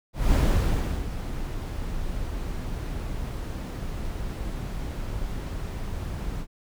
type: noise with ADSR envelope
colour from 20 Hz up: brown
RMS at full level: -19 dBFS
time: 0.13-6.47 s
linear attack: 200 ms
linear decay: 700 ms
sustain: -12 dB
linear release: 68 ms
effects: none